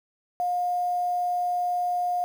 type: tone with quantisation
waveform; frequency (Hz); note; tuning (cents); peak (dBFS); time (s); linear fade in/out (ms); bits
sine; 713; F5; +36; -23; 0.4-2.24; 0; 8
effects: none